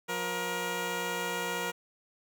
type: tone pair together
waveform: 10% pulse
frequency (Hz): 178.67 / 474.1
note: F3 / A#4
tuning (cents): +40 / +29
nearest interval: octave + perfect fourth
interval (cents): 1689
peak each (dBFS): -29 / -24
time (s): 0.08-1.72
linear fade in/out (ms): 20
effects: none